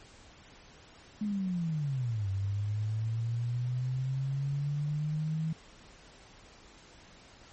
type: linear two-way sweep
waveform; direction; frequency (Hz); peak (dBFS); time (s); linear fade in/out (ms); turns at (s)
sine; down then up; 214.4 to 96 to 160.9; -29; 1.21-5.53; 5; 2.29
effects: pink hiss -55 dBFS RMS until 7.52 s + MP3 32 kbps